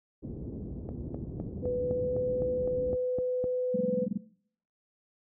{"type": "low-pass noise", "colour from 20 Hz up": "pink", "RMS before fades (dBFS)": -37, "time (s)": [0.22, 2.96], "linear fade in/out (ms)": 20, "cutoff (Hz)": 390, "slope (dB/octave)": 24}
{"type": "click train", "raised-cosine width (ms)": 2, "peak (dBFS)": -21, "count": 11, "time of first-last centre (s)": [0.89, 3.441], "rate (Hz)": 3.92}
{"type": "tone with pitch glide", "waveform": "sine", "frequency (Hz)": [496.3, 502.6], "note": ["B4", "B4"], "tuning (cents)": [8, 30], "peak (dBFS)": -27, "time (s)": [1.62, 4.08], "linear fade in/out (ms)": 50, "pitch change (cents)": 22, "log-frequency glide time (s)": [1.77, 2.21]}
{"type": "tone bursts", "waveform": "sine", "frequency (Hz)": 207.4, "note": "G#3", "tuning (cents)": -2, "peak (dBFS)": -26, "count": 10, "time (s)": [3.74, 4.176], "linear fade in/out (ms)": 5, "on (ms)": 22, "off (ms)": 24}
{"effects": ["noise-tail reverb RT60 0.6 s tail -19 dB re dry", "high-pass 60 Hz 12 dB/octave"]}